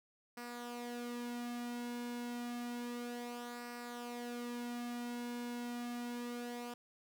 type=tone with flanger; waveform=sawtooth; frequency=240.9 Hz; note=B3; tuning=43 cents flat; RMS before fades=-43 dBFS; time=0.37-6.74 s; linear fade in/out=5 ms; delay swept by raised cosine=0.29 to 2.59 ms; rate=0.3 Hz; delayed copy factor=-0.55; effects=none